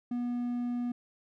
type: tone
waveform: triangle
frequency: 242.7 Hz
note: B3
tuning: 30 cents flat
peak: -28 dBFS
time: 0.11-0.92 s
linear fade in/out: 5 ms
effects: none